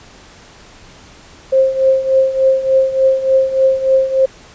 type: tone with tremolo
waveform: sine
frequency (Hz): 530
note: C5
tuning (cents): +22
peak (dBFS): -6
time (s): 1.52-4.26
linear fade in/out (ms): 10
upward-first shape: triangle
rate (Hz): 3.4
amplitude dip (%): 80
effects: pink hiss -41 dBFS RMS until 4.54 s + resampled to 16000 Hz